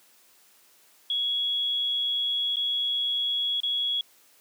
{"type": "tone with dropouts", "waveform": "sine", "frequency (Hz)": 3343, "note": "G#7", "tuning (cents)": 11, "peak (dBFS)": -24, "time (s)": [1.1, 4.01], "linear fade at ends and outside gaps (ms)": 2, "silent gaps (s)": [[2.559, 2.568], [3.603, 3.633]], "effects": ["white hiss -59 dBFS RMS until 4.4 s", "high-pass 200 Hz 12 dB/octave"]}